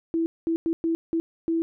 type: tone bursts at uneven times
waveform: sine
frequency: 329.6 Hz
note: E4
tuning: in tune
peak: -21 dBFS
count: 6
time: 0.14-0.26 / 0.47-0.56 / 0.66-0.73 / 0.84-0.95 / 1.13-1.2 / 1.48-1.62 s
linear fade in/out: 0 ms
effects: none